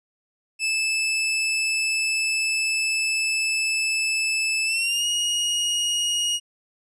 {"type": "tone with pitch glide", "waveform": "sawtooth", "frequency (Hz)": [2624, 2878], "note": ["E7", "F#7"], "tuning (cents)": [-9, -49], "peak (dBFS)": -18, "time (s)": [0.59, 6.4], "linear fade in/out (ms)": 50, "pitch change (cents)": 160, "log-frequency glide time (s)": [4.65, 5.05], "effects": ["resampled to 24000 Hz"]}